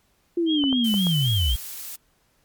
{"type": "linear sweep", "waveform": "sine", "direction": "down", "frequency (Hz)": [349.2, 52], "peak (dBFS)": -19, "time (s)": [0.37, 1.56], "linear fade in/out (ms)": 5}
{"type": "tone with vibrato", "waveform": "sine", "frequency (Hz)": 3136, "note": "G7", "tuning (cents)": 0, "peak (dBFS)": -24, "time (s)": [0.46, 1.57], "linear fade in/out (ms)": 50, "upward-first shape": "sine", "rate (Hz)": 3.8, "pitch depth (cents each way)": 80}
{"type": "clicks", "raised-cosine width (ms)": 1, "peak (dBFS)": -19, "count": 4, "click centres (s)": [0.639, 0.728, 0.941, 1.069]}
{"type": "noise", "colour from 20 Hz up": "blue", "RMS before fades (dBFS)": -35, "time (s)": [0.84, 1.96], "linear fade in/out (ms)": 5}
{"effects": ["pink hiss -65 dBFS RMS until 2.44 s", "MP3 96 kbps"]}